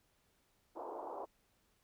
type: band-pass noise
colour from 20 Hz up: white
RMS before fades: -45 dBFS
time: 0.75-1.26 s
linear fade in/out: 20 ms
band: 310 to 1000 Hz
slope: 48 dB/octave
effects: pink hiss -75 dBFS RMS until 1.83 s